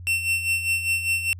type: tone with tremolo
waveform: 45% pulse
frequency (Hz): 2700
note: E7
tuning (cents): +41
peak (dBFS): -19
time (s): 0.07-1.33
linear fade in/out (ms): 0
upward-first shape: sine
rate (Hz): 5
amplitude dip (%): 65
effects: added 89 Hz sine -36 dBFS peak until 1.39 s + resampled to 32000 Hz